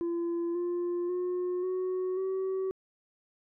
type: tone with pitch steps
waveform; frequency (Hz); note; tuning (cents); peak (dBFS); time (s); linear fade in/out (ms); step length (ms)
sine; 340.9 / 350.3 / 359.9 / 369.8 / 380; F4 / F4 / F#4 / F#4 / F#4; -42 / +5 / -48 / -1 / +46; -26; 0.01-2.71; 0; 540
effects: tanh soft clip ceiling -28 dBFS